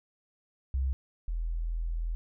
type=tone pair in turn; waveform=sine; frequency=66 / 41.43 Hz; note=C2 / E1; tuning=+16 / +9 cents; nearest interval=minor sixth; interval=807 cents; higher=first; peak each=-26 / -29 dBFS; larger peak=first; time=0.74-0.93 / 1.28-2.15 s; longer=second; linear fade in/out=0 ms; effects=none